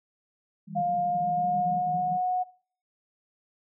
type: band-pass noise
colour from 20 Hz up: pink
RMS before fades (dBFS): -38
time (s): 0.67-2.18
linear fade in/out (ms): 10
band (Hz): 160 to 200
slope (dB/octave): 96
type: tone with pitch glide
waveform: sine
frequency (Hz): 705 to 731.6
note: F5 to F#5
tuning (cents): +16 to -20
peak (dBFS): -24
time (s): 0.75-2.44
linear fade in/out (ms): 20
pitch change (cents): +64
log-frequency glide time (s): 0.97-2.26
effects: noise-tail reverb RT60 0.5 s tail -21 dB re dry